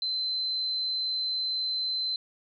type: tone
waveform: sine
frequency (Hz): 4071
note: C8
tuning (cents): -48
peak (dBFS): -27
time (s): 0.02-2.16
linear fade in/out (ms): 2
effects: none